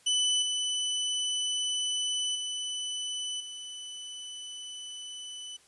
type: tone with level steps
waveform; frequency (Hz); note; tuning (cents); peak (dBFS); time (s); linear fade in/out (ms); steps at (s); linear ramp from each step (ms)
sawtooth; 2994; F#7; +20; -21 / -25 / -29 / -36; 0.06-5.57; 10; 0.42 / 2.35 / 3.4; 5
effects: white hiss -61 dBFS RMS until 5.67 s + resampled to 24000 Hz